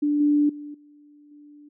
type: tone with level steps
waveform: sine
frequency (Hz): 293.7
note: D4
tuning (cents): 0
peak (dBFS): -19 / -16 / -34 / -49 / -45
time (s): 0.02-1.69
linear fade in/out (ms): 10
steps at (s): 0.2 / 0.49 / 0.74 / 1.31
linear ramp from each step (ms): 5
effects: none